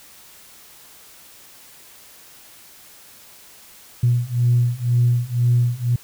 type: beating tone pair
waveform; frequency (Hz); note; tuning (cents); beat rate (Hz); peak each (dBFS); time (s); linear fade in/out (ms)
sine; 120 / 122; B2 / B2; -49 / -21; 2; -18 / -17; 4.03-5.96; 5
effects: tanh soft clip ceiling -8 dBFS + white hiss -46 dBFS RMS until 6.03 s